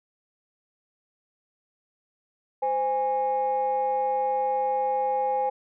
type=tone pair together; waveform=sine; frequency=518 / 822.3 Hz; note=C5 / G#5; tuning=-17 / -17 cents; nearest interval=minor sixth; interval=800 cents; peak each=-26 / -23 dBFS; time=2.62-5.5 s; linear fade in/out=10 ms; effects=tanh soft clip ceiling -17 dBFS